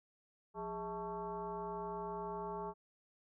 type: tone with frequency modulation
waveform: sine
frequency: 646 Hz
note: E5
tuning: 35 cents flat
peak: -39 dBFS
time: 0.54-2.74 s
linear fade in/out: 50 ms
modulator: 234 Hz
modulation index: 1.9
effects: none